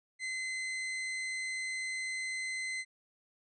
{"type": "tone", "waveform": "40% pulse", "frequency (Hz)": 2052, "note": "C7", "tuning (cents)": -34, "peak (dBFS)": -34, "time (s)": [0.19, 2.85], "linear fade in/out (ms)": 50, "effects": ["resampled to 24000 Hz"]}